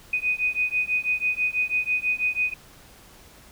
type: beating tone pair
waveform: sine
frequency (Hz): 2489 / 2495.1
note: D#7 / D#7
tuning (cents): 0 / +4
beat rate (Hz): 6.1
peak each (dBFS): -25 / -25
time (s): 0.13-2.54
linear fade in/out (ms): 5
effects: pink hiss -50 dBFS RMS until 3.51 s